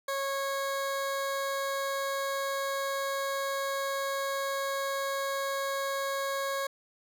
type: tone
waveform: 20% pulse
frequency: 549 Hz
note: C#5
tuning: 17 cents flat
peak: -25 dBFS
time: 0.08-6.67 s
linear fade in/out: 5 ms
effects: none